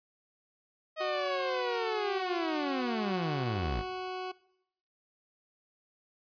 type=linear sweep; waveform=sawtooth; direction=down; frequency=632 to 43.61 Hz; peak=-27 dBFS; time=0.96-3.84 s; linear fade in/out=50 ms
type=tone; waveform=20% pulse; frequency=370 Hz; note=F#4; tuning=in tune; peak=-30 dBFS; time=1-4.32 s; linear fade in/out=10 ms
effects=noise-tail reverb RT60 0.8 s tail -21 dB re dry + resampled to 11025 Hz